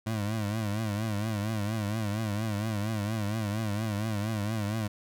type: tone with vibrato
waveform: 25% pulse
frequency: 106.6 Hz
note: G#2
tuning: 46 cents sharp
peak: -25 dBFS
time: 0.06-4.88 s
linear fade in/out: 10 ms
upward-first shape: triangle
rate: 4.3 Hz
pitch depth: 120 cents each way
effects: none